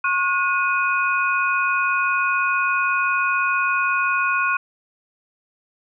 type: tone cluster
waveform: sine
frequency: 1091 / 1446 / 2495 Hz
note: C#6 / F#6 / D#7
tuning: -28 / -40 / +4 cents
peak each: -22 / -21 / -23 dBFS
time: 0.04-4.57 s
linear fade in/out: 5 ms
effects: none